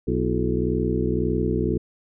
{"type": "harmonic tone with a mistuned harmonic", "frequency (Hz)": 61.74, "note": "B1", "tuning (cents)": 0, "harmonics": [1, 2, 3, 4, 5, 6, 7], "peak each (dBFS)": [-28, -28, -28, -28, -28, -28, -28], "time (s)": [0.07, 1.78], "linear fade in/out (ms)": 10, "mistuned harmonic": 5, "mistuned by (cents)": 120, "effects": []}